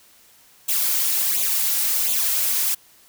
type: noise with flanger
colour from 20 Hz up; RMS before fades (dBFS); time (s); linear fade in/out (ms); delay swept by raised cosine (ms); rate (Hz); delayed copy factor
blue; -21; 0.68-2.75; 10; 0.28 to 3.68; 1.4; +0.7
effects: white hiss -53 dBFS RMS until 3.08 s